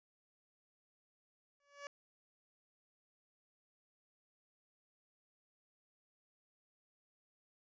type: tone with exponential growth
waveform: 15% pulse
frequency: 570 Hz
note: C#5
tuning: 48 cents sharp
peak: -36 dBFS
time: 1.6-1.87 s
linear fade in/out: 1 ms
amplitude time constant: 58 ms
effects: resampled to 16000 Hz